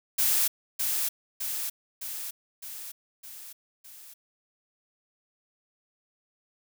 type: noise with echo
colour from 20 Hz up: blue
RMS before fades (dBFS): -24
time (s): 0.18-0.48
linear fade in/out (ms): 10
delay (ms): 610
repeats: 6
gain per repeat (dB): -4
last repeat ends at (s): 4.14
effects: none